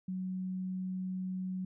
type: tone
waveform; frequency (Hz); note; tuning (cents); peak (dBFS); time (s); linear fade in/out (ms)
sine; 185.8; F#3; +7; -34; 0.08-1.65; 5
effects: none

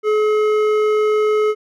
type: tone with hard clipping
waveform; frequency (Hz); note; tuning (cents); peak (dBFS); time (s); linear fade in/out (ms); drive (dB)
sine; 426.6; G#4; +46; -15; 0.03-1.55; 50; 10
effects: none

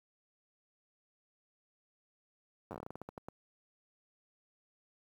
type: slowing click train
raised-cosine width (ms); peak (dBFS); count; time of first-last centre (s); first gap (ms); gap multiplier
1; -29; 15; 2.71-3.285; 9; 1.21
effects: high-pass 80 Hz 12 dB/octave + 10-bit

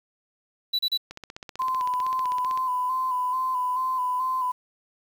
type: tone bursts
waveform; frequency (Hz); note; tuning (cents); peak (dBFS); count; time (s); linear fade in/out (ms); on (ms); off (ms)
triangle; 3949; B7; -1; -20; 3; 0.73-0.976; 10; 60; 33
type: click train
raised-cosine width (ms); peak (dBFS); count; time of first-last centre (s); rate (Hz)
0.2; -21; 24; 1.11-2.575; 15.7
type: tone with vibrato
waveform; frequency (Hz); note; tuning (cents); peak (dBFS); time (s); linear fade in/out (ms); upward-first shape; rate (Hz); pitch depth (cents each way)
sine; 1016; B5; +49; -23; 1.59-4.52; 10; square; 2.3; 27
effects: 8-bit

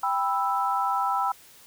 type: chord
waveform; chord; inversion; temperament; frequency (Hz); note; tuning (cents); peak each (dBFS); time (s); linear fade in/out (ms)
sine; E minor; first; just; 791.1 / 988.9 / 1318.5; G5 / B5 / E6; +16 / +2 / 0; -27; 0.03-1.32; 5
effects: white hiss -52 dBFS RMS until 1.66 s

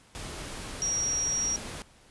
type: tone in noise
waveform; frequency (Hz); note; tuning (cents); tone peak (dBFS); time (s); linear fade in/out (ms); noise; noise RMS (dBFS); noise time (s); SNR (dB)
sine; 5680; F8; +28; -26; 0.82-1.56; 0; pink; -39; 0.15-1.82; +10
effects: pink hiss -58 dBFS RMS until 2.1 s + resampled to 24000 Hz

